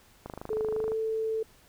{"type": "click train", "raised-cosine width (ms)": 1, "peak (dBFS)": -24, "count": 18, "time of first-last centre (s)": [0.26, 0.919], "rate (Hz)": 25.8}
{"type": "tone with pitch glide", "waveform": "sine", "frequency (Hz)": [434.3, 442.4], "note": ["A4", "A4"], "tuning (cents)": [-23, 9], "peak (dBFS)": -27, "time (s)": [0.5, 1.43], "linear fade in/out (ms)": 5, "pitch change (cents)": 32, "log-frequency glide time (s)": [0.7, 0.96]}
{"effects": ["pink hiss -59 dBFS RMS until 1.68 s"]}